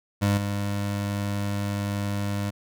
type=tone with level steps; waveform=25% pulse; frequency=101.3 Hz; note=G#2; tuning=43 cents flat; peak=-16 / -22 dBFS; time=0.21-2.51 s; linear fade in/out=20 ms; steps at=0.37 s; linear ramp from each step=10 ms; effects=none